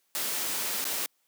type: noise with dropouts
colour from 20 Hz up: white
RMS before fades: -31 dBFS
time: 0.15-1.06 s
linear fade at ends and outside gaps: 0 ms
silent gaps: 0.842-0.852 s
effects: white hiss -72 dBFS RMS until 1.27 s + high-pass 200 Hz 12 dB/octave